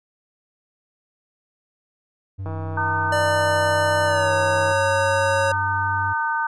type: tone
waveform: triangle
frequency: 96.3 Hz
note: G2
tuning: 30 cents flat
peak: -25 dBFS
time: 2.38-6.14 s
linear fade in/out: 20 ms
type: click train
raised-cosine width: 1 ms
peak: -20 dBFS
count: 362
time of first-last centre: 2.46-4.716 s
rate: 160 Hz
type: harmonic tone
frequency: 304.4 Hz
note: D#4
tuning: 38 cents flat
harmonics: 3 / 4 / 5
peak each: -23 / -28 / -24 dBFS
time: 2.77-6.47 s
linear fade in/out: 5 ms
type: tone with pitch glide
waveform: square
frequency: 594 to 551 Hz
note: D5 to C#5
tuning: +20 to -11 cents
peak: -21 dBFS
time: 3.12-5.52 s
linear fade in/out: 5 ms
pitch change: -131 cents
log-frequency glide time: 4.05-4.33 s
effects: resampled to 24000 Hz

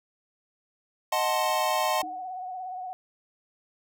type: chord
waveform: square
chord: D# diminished seventh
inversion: none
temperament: equal with one note detuned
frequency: 622.3 / 740 / 880 / 1050.7 Hz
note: D#5 / F#5 / A5 / C6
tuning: 0 / 0 / 0 / +7 cents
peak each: -30 dBFS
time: 1.12-2.02 s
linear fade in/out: 5 ms
type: clicks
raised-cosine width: 1 ms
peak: -41 / -39 dBFS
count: 2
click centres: 1.293 / 1.496 s
type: tone with vibrato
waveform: sine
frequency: 740 Hz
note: F#5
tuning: in tune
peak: -33 dBFS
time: 2.01-2.93 s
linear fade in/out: 0 ms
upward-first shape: sine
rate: 17 Hz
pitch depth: 43 cents each way
type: tone with exponential decay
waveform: sine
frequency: 311.1 Hz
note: D#4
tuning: in tune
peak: -36 dBFS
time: 2.03-2.32 s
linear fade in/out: 0 ms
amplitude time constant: 62 ms
effects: none

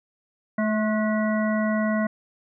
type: harmonic tone with a mistuned harmonic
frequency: 215.8 Hz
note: A3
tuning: 33 cents flat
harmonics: 1 / 3 / 5 / 7 / 9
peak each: -22 / -27 / -33 / -34 / -33 dBFS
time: 0.58-2.07 s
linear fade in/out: 5 ms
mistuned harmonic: 7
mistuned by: -49 cents
effects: none

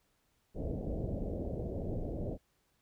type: low-pass noise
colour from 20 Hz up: pink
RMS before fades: -37 dBFS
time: 0.54-2.38 s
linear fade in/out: 50 ms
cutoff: 640 Hz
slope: 48 dB/octave
effects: pink hiss -75 dBFS RMS until 2.81 s

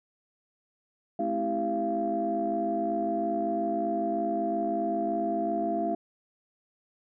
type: tone cluster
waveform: sine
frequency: 214.6 / 262 / 325.1 / 390.5 / 685 Hz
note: A3 / C4 / E4 / G4 / F5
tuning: -43 / +2 / -24 / -7 / -34 cents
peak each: -34 / -36 / -32 / -36 / -28 dBFS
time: 1.19-5.95 s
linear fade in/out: 5 ms
effects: tanh soft clip ceiling -16 dBFS

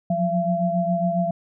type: tone cluster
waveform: sine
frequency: 175.5 / 182.8 / 678 Hz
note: F3 / F#3 / E5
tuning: +9 / -21 / +49 cents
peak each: -24 / -26 / -22 dBFS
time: 0.1-1.31 s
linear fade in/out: 5 ms
effects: none

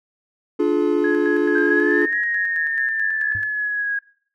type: chord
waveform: triangle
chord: D diminished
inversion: none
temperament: equal with one note detuned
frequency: 293.7 / 349.2 / 426.2 Hz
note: D4 / F4 / Ab4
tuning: 0 / 0 / +45 cents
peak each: -18 dBFS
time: 0.59-2.06 s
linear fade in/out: 10 ms
type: tone with tremolo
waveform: sine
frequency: 1672 Hz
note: G#6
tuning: 11 cents sharp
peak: -23 dBFS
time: 1.04-3.44 s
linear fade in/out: 5 ms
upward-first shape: square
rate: 4.6 Hz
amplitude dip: 65%
type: linear two-way sweep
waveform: sine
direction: up then down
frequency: 1568 to 1891 to 1640 Hz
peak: -20 dBFS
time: 1.55-3.99 s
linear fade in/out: 5 ms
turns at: 2.18 s
type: tone with exponential decay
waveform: triangle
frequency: 101.7 Hz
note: G#2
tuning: 36 cents flat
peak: -24 dBFS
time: 3.35-3.49 s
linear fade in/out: 0 ms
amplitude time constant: 29 ms
effects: noise-tail reverb RT60 0.5 s tail -20 dB re dry

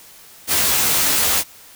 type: noise with comb filter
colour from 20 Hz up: white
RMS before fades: -17 dBFS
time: 0.47-1.44 s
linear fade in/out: 50 ms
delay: 14 ms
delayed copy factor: +0.75
effects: white hiss -44 dBFS RMS until 1.75 s

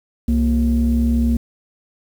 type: tone pair together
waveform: sine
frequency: 65.41 / 233.1 Hz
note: C2 / A#3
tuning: 0 / 0 cents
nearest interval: octave + minor seventh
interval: 2200 cents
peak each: -15 dBFS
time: 0.28-1.37 s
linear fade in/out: 5 ms
effects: tanh soft clip ceiling -9 dBFS + 7-bit

